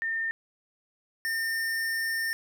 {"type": "tone pair in turn", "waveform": ["sine", "square"], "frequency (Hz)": [1812, 1812], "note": ["A#6", "A#6"], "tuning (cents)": [-50, -50], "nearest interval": "unison", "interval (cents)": 0, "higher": "neither", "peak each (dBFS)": [-27, -28], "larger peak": "first", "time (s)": [[0.02, 0.31], [1.25, 2.33]], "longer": "second", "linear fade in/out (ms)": 0, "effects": []}